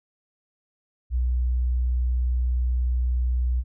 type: tone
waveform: sine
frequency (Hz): 61.7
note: B1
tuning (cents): -1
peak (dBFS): -20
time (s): 1.1-3.64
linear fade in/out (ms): 50
effects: none